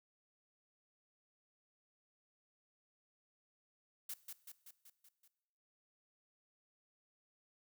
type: noise with echo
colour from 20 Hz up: blue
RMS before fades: -44 dBFS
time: 4.09-4.14 s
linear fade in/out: 5 ms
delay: 190 ms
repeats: 6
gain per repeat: -4 dB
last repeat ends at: 5.28 s
effects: noise-tail reverb RT60 1.0 s tail -18 dB re dry